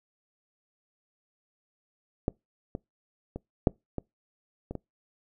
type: clicks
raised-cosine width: 2 ms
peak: -12 / -20 / -22 / -6 / -18 / -22 / -21 dBFS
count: 7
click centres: 2.281 / 2.751 / 3.36 / 3.672 / 3.983 / 4.71 / 4.753 s
effects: noise-tail reverb RT60 0.2 s tail -26 dB re dry